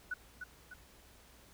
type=tone with echo; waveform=sine; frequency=1480 Hz; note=F#6; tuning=in tune; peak=-34 dBFS; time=0.11-0.14 s; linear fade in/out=5 ms; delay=300 ms; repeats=2; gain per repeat=-6 dB; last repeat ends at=0.74 s; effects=added 60 Hz sine -64 dBFS peak until 1.53 s + pink hiss -61 dBFS RMS until 1.53 s